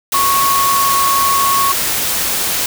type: tone in noise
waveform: sine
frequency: 1104 Hz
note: C#6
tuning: 7 cents flat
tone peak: -12 dBFS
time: 0.14-1.72 s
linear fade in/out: 2 ms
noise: white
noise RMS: -17 dBFS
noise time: 0.12-2.66 s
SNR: +2 dB
effects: none